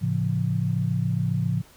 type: chord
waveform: sine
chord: A augmented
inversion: none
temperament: just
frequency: 110 / 137.5 / 171.88 Hz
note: A2 / C#3 / E#3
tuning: 0 / -14 / -27 cents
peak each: -26 dBFS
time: 0.01-1.62 s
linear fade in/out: 20 ms
effects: pink hiss -53 dBFS RMS until 1.76 s